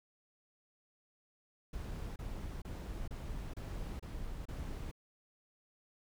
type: noise bursts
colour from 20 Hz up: brown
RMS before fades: -42 dBFS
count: 7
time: 1.73-4.914 s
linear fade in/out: 5 ms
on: 430 ms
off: 29 ms
effects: none